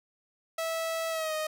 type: tone with pitch glide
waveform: sawtooth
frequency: 653 to 621.7 Hz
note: E5 to D#5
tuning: -17 to -2 cents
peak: -26 dBFS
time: 0.58-1.47 s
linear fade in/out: 5 ms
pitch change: -85 cents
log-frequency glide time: 1.1-1.34 s
effects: none